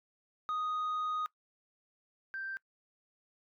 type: tone pair in turn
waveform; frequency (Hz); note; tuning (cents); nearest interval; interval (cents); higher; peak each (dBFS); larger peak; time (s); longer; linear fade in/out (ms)
sine; 1244.5 / 1568; D#6 / G6; 0 / 0; major third; 400; second; -29 / -36; first; 0.49-1.26 / 2.34-2.57; first; 0
effects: noise-tail reverb RT60 0.1 s tail -23 dB re dry + tanh soft clip ceiling -31 dBFS